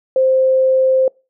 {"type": "tone", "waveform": "sine", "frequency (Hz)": 523.3, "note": "C5", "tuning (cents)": 0, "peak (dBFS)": -10, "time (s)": [0.16, 1.08], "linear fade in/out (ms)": 2, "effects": ["noise-tail reverb RT60 0.3 s tail -26 dB re dry"]}